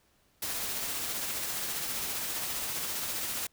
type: noise with tremolo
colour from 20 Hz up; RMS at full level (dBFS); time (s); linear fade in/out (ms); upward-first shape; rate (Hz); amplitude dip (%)
white; -33; 0.42-3.47; 5; triangle; 15; 30
effects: pink hiss -68 dBFS RMS until 3.52 s